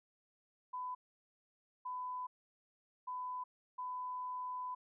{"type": "tone bursts at uneven times", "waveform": "sine", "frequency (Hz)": 1002, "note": "B5", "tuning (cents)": 25, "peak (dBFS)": -39, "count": 4, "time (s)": [[0.73, 0.95], [1.85, 2.27], [3.07, 3.44], [3.78, 4.75]], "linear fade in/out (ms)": 10, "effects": []}